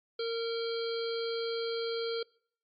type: harmonic tone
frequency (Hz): 460.2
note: A#4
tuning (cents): -22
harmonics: 1 / 3 / 5 / 7 / 9 / 10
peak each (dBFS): -32 / -43 / -49 / -43 / -43 / -45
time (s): 0.19-2.23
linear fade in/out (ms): 5
effects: noise-tail reverb RT60 0.6 s tail -25 dB re dry + AAC 64 kbps